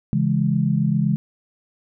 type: chord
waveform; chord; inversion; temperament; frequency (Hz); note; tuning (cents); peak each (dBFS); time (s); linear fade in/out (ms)
sine; C# minor; none; just; 138.59 / 166.31 / 207.9; C#3 / E3 / G#3; 0 / +16 / +2; -21; 0.13-1.16; 0
effects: none